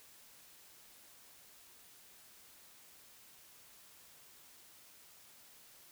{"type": "silence", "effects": ["white hiss -60 dBFS RMS until 5.91 s"]}